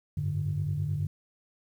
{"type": "tone cluster", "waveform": "sine", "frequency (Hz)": [93.5, 102.8, 147.2], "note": ["F#2", "G#2", "D3"], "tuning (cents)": [19, -17, 4], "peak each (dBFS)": [-33, -32, -29], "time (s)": [0.17, 1.07], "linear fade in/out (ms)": 5, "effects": ["tanh soft clip ceiling -20 dBFS", "10-bit"]}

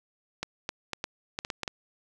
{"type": "clicks", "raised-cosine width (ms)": 0.2, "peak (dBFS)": -14, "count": 9, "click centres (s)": [0.43, 0.691, 0.933, 1.041, 1.389, 1.449, 1.502, 1.633, 1.678], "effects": []}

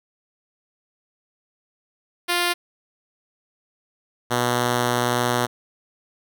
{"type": "tone pair in turn", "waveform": "5% pulse", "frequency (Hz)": [350.3, 121.86], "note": ["F4", "B2"], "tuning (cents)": [5, -23], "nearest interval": "octave + tritone", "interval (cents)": 1828, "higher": "first", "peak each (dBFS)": -8, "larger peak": "neither", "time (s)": [[2.28, 2.54], [4.3, 5.47]], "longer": "second", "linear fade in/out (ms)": 20, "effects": []}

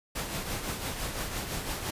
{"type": "noise with tremolo", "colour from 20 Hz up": "pink", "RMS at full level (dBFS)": -32, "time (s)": [0.15, 1.91], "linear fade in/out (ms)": 10, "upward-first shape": "triangle", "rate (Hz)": 5.9, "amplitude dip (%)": 55, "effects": ["resampled to 32000 Hz"]}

